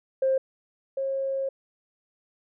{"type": "tone pair in turn", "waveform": "sine", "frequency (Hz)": [530, 540.2], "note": ["C5", "C#5"], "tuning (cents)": [22, -45], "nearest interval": "unison", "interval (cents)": 33, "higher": "second", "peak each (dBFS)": [-19, -25], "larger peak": "first", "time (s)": [[0.22, 0.38], [0.97, 1.49]], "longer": "second", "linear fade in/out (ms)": 5, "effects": ["tanh soft clip ceiling -15 dBFS"]}